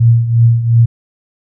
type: tone with tremolo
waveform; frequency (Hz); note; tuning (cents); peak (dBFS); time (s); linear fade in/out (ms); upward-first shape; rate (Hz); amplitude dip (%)
sine; 116.54; A#2; 0; -3; 0-0.86; 10; triangle; 2.8; 75
effects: none